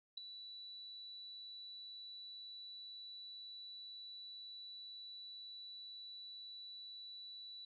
sine tone with ADSR envelope, 3951 Hz, B7, in tune, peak -38 dBFS, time 0.17-7.65 s, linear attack 8 ms, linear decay 4 ms, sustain -11 dB, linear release 4 ms, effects none

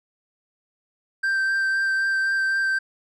triangle tone with vibrato, 1568 Hz, G6, in tune, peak -18 dBFS, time 1.23-2.79 s, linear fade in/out 10 ms, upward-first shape sine, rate 3.9 Hz, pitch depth 12 cents each way, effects resampled to 24000 Hz

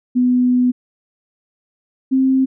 sine tone pair in turn, 249 / 263.8 Hz, B3 / C4, +14 / +14 cents, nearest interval minor second, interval 100 cents, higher second, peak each -11 dBFS, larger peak neither, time 0.15-0.72 / 2.11-2.46 s, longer first, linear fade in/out 20 ms, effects none

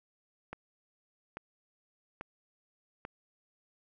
click train, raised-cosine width 0.5 ms, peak -25 dBFS, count 4, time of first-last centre 0.53-3.051 s, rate 1.19 Hz, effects none

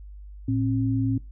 sine tone pair together, 112.8 / 267.9 Hz, A2 / C4, +44 / +41 cents, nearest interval octave + minor third, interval 1497 cents, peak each -24 dBFS, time 0.48-1.18 s, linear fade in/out 5 ms, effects noise-tail reverb RT60 0.2 s tail -19 dB re dry + added 50 Hz sine -39 dBFS peak until 1.31 s

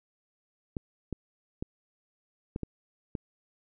clicks, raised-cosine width 3 ms, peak -20 dBFS, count 6, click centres 0.768 / 1.127 / 1.625 / 2.561 / 2.633 / 3.152 s, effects none

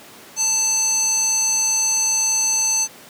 square tone with band-pass filter, 883 Hz, A5, 6 cents sharp, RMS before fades -19 dBFS, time 0.36-2.88 s, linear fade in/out 50 ms, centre 6500 Hz, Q 7.1, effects pink hiss -42 dBFS RMS until 3.09 s + high-pass 200 Hz 12 dB/octave

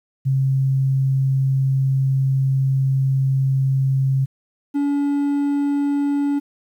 sine / triangle tone pair in turn, 134.2 / 284.9 Hz, C3 / C#4, +44 / +48 cents, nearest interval octave + minor second, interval 1304 cents, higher second, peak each -15 dBFS, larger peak neither, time 0.25-4.26 / 4.74-6.4 s, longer first, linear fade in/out 20 ms, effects 9-bit

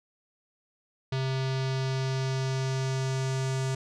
square tone with low-pass filter sweep, 132.4 Hz, C3, 21 cents sharp, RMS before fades -29 dBFS, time 1.12-3.75 s, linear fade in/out 5 ms, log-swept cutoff 4300 to 7400 Hz, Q 2, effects none

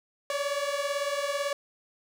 sawtooth beating tone pair, 560 / 578 Hz, C#5 / D5, +18 / -28 cents, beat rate 18 Hz, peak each -27 dBFS, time 0.3-1.53 s, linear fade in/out 2 ms, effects low-pass 10000 Hz 12 dB/octave + 9-bit

